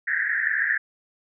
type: band-pass noise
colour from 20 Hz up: pink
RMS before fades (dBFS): -24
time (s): 0.07-0.78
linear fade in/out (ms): 10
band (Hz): 1600 to 1900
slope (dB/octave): 96
effects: none